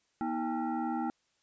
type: tone with frequency modulation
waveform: sine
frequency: 240.1 Hz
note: B3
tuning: 49 cents flat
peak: -30 dBFS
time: 0.21-1.1 s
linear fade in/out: 0 ms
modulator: 558 Hz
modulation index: 1.4
effects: white hiss -74 dBFS RMS until 1.42 s + resampled to 16000 Hz